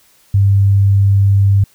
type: tone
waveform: sine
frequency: 99.1 Hz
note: G2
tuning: 19 cents sharp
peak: -7 dBFS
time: 0.34-1.64 s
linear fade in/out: 5 ms
effects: white hiss -51 dBFS RMS until 1.74 s